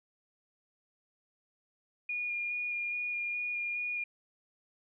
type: tone with vibrato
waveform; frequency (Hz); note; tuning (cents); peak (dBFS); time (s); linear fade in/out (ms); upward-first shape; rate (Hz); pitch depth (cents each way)
sine; 2431; D#7; -41; -32; 2.09-4.04; 5; square; 2.4; 10
effects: none